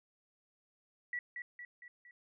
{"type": "tone with echo", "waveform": "sine", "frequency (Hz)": 1945, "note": "B6", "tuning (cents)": -27, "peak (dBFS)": -35, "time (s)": [1.13, 1.19], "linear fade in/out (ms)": 2, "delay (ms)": 230, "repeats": 4, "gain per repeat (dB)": -5, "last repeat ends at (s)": 2.11, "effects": []}